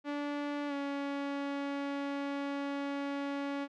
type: tone with pitch glide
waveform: sawtooth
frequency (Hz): 289.8 to 281.2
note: D4 to C#4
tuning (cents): -23 to +25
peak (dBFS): -30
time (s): 0.04-3.68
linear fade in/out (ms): 50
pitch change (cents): -52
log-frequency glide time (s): 0.68-0.73
effects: low-pass 3000 Hz 12 dB/octave